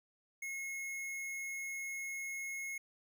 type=tone; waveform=square; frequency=2169 Hz; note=C#7; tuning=38 cents flat; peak=-40 dBFS; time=0.42-2.78 s; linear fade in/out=5 ms; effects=none